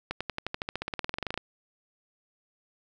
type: accelerating click train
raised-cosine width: 0.3 ms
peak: -15 dBFS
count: 22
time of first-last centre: 0.11-1.376 s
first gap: 96 ms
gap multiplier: 0.95
effects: none